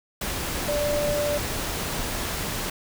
sine tone in noise, 587 Hz, D5, 1 cent flat, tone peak -23 dBFS, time 0.68-1.38 s, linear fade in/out 5 ms, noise pink, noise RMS -29 dBFS, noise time 0.21-2.7 s, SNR +3 dB, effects none

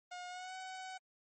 sawtooth tone with pitch glide, 718 to 751.1 Hz, F5 to F#5, +48 to +26 cents, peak -40 dBFS, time 0.11-0.98 s, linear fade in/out 10 ms, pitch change +78 cents, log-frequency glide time 0.28-0.55 s, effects MP3 32 kbps

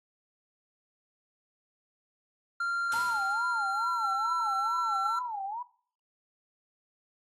triangle tone with pitch glide, 1387 to 1349.9 Hz, F6 to E6, -12 to +41 cents, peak -26 dBFS, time 2.6-5.19 s, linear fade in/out 5 ms, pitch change -47 cents, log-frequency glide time 3.58-4.17 s
white noise with exponential decay, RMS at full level -38 dBFS, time 2.92-3.8 s, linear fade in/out 0 ms, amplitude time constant 190 ms
sine tone with vibrato, 880 Hz, A5, in tune, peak -33 dBFS, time 2.93-5.63 s, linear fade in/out 10 ms, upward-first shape sine, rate 2.3 Hz, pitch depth 220 cents each way
effects noise-tail reverb RT60 0.5 s tail -21 dB re dry + AAC 32 kbps

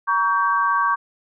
sine chord, G diminished, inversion first, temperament just, 940.8 / 1128.9 / 1568 Hz, Bb5 / Db6 / G6, +16 / +31 / 0 cents, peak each -24 / -18 / -23 dBFS, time 0.07-0.96 s, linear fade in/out 20 ms, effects none

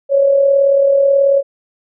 sine tone with amplitude modulation, 554.4 Hz, C#5, in tune, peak -6 dBFS, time 0.09-1.43 s, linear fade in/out 50 ms, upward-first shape sine, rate 38.4 Hz, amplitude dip 45%, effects none

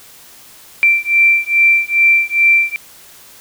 sine beating tone pair, 2349 / 2351.4 Hz, D7 / D7, 0 / +2 cents, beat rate 2.4 Hz, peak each -12 dBFS, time 0.83-2.76 s, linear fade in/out 0 ms, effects white hiss -41 dBFS RMS until 3.4 s

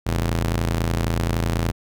sawtooth ring-modulated tone, 83.8 Hz, E2, 29 cents sharp, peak -13 dBFS, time 0.06-1.72 s, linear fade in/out 10 ms, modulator 26.6 Hz, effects none

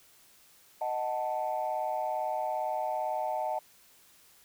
sine chord, D# diminished, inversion none, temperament equal, 622.3 / 740 / 880 Hz, D#5 / F#5 / A5, 0 / 0 / 0 cents, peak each -33 dBFS, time 0.81-3.59 s, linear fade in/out 5 ms, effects tanh soft clip ceiling -22 dBFS + white hiss -60 dBFS RMS until 4.44 s

